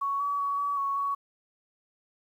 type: tone with pitch steps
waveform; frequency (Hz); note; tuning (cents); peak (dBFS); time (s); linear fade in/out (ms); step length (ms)
sine; 1114 / 1139 / 1127 / 1140 / 1111 / 1121; C#6 / C#6 / C#6 / C#6 / C#6 / C#6; +8 / +47 / +28 / +48 / +4 / +19; -26; 0.01-1.15; 10; 190
effects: 10-bit